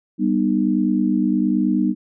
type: chord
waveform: sine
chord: G augmented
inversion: none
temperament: just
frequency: 196 / 245 / 306.2 Hz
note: G3 / B3 / D#4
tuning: 0 / -14 / -28 cents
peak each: -20 dBFS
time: 0.18-1.95 s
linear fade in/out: 50 ms
effects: none